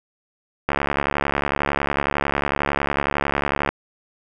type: click train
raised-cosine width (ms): 0.5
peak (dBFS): -5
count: 214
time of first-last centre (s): 0.69-3.69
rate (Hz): 71
effects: none